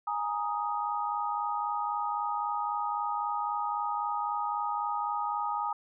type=chord; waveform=sine; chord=Ab suspended second; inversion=none; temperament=just; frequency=830.6 / 934.4 / 1245.9 Hz; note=Ab5 / Bb5 / Eb6; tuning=0 / +4 / +2 cents; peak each=-33 / -34 / -33 dBFS; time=0.07-5.73 s; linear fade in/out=5 ms; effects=none